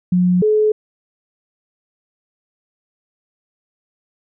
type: tone pair in turn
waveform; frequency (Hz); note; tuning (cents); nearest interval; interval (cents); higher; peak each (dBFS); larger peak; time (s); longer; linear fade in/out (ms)
sine; 179.9 / 427.9; F#3 / A4; -48 / -48; octave + minor third; 1500; second; -11; neither; 0.12-0.42 / 0.42-0.72; neither; 5
effects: none